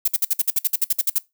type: noise bursts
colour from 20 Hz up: violet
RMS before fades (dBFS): -18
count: 14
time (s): 0.05-1.184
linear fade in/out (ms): 5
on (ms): 29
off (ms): 56
effects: noise-tail reverb RT60 0.2 s tail -21 dB re dry